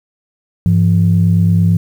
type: tone pair together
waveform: sine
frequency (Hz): 101.08 / 170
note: G#2 / F3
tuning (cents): -46 / -46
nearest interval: major sixth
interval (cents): 900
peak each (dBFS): -10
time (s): 0.66-1.77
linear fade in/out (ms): 0
effects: tanh soft clip ceiling -1 dBFS + 7-bit